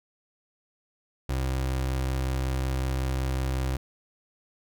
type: tone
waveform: 30% pulse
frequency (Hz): 65.41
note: C2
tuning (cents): 0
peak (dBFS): -23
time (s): 1.29-3.77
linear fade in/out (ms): 5
effects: none